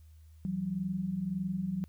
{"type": "tone pair together", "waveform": "sine", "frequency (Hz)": [167.34, 189.1], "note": ["E3", "F#3"], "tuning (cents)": [26, 38], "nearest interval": "major second", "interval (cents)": 212, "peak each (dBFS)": [-37, -32], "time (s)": [0.45, 1.84], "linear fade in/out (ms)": 0, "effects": ["added 78 Hz sine -52 dBFS peak until 1.88 s", "white hiss -72 dBFS RMS until 1.88 s"]}